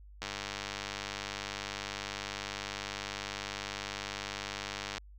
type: click train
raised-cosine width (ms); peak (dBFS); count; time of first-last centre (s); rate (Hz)
0.2; -19; 477; 0.22-4.98; 100
effects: added 50 Hz sine -50 dBFS peak until 5.18 s